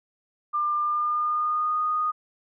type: tone with pitch glide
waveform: sine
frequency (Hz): 1196 to 1235.3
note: D6 to D#6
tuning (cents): +31 to -13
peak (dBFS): -22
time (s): 0.53-2.12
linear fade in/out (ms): 20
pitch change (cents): +56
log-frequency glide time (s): 0.77-1.8
effects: none